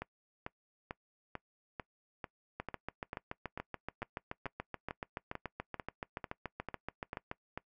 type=two click trains; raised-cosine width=0.5 ms; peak=-23 / -24 dBFS; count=34 / 18; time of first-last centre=2.6-7.314 / 0.02-7.576 s; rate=7 / 2.25 Hz; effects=noise-tail reverb RT60 0.1 s tail -22 dB re dry